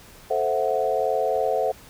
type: chord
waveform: sine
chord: F# half-diminished seventh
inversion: first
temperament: equal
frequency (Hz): 440 / 523.3 / 659.3 / 740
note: A4 / C5 / E5 / F#5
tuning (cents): 0 / 0 / 0 / 0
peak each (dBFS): -26 / -25 / -26 / -26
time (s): 0.3-1.72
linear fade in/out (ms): 10
effects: pink hiss -48 dBFS RMS until 1.89 s